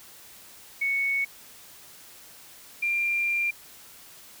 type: tone pair in turn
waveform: sine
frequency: 2217 / 2384 Hz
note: C#7 / D7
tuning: 0 / +25 cents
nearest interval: minor second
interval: 125 cents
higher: second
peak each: -23 dBFS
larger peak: neither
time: 0.81-1.25 / 2.82-3.51 s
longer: second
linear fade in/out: 10 ms
effects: white hiss -49 dBFS RMS until 4.4 s